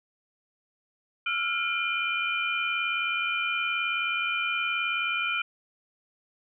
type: tone cluster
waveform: sine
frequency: 1338 / 1417 / 2401 / 3049 Hz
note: E6 / F6 / D7 / G7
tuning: +25 / +25 / +38 / -49 cents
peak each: -34 / -32 / -28 / -34 dBFS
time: 1.26-5.42 s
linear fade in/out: 5 ms
effects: none